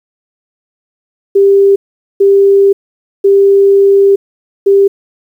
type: tone bursts at uneven times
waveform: sine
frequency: 395.8 Hz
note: G4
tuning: 17 cents sharp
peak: -3 dBFS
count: 4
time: 1.35-1.76 / 2.2-2.73 / 3.24-4.16 / 4.66-4.88 s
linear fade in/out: 10 ms
effects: 7-bit